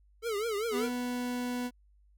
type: tone with vibrato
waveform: square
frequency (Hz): 433.9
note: A4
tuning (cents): -24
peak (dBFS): -31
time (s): 0.22-0.9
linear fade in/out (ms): 50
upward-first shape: triangle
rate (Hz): 5.1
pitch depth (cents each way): 170
type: tone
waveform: 40% pulse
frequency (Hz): 246.4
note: B3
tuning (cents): -4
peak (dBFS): -31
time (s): 0.71-1.71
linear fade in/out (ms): 50
effects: added 50 Hz sine -60 dBFS peak until 2.17 s